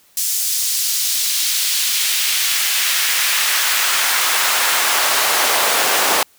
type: noise with high-pass filter sweep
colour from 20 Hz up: pink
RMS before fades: -17 dBFS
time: 0.17-6.23 s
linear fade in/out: 2 ms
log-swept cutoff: 6400 to 560 Hz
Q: 1
effects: white hiss -53 dBFS RMS until 6.38 s